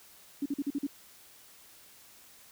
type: tone bursts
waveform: sine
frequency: 282.6 Hz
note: C#4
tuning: 34 cents sharp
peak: -28 dBFS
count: 6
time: 0.42-0.868 s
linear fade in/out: 5 ms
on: 38 ms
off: 44 ms
effects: white hiss -56 dBFS RMS until 2.51 s